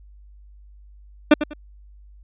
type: tone with echo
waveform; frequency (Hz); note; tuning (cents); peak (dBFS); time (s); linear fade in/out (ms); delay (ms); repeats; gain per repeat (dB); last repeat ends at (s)
30% pulse; 298.5; D4; +28; -5; 1.31-1.34; 5; 98; 2; -12; 1.536
effects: added 50 Hz sine -44 dBFS peak until 2.23 s + resampled to 8000 Hz